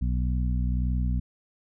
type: harmonic tone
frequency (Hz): 61.74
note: B1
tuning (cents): 0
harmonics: 1 / 2 / 3 / 4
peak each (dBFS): -24 / -31 / -33 / -37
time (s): 0.01-1.2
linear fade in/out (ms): 10
effects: none